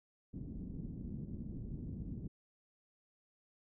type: low-pass noise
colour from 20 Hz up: white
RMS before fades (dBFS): -44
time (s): 0.33-2.28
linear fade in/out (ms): 10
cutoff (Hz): 240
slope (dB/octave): 24
effects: none